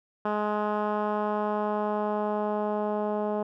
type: tone with low-pass filter sweep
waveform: 10% pulse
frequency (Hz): 210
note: G#3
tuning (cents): +19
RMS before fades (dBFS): -28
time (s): 0.25-3.43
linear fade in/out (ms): 5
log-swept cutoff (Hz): 1300 to 690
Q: 1.2
effects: none